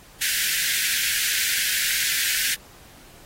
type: high-pass noise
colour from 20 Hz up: pink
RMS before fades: -24 dBFS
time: 0.21-2.55 s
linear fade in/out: 10 ms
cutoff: 1500 Hz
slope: 96 dB/octave
effects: pink hiss -49 dBFS RMS until 3.25 s + AAC 48 kbps